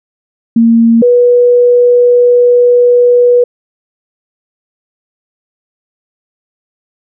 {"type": "tone pair in turn", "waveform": "sine", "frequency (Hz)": [230, 487.4], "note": ["A#3", "B4"], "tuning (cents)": [-23, -23], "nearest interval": "octave + minor second", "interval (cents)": 1300, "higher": "second", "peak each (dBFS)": -3, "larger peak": "neither", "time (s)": [[0.56, 1.02], [1.02, 3.44]], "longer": "second", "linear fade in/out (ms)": 5, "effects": []}